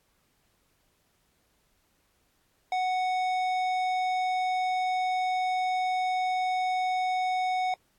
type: tone with tanh clipping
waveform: sine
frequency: 740 Hz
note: F#5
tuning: in tune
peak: -27 dBFS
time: 2.72-7.74 s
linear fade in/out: 2 ms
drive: 13 dB
effects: pink hiss -70 dBFS RMS until 7.98 s + AAC 64 kbps